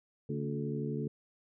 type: harmonic tone with a mistuned harmonic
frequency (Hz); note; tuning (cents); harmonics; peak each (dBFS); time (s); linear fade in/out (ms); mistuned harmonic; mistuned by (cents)
71.8; D2; -39; 2 / 3 / 4 / 5 / 6; -36 / -38 / -42 / -43 / -40; 0.29-1.08; 5; 3; +70
effects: none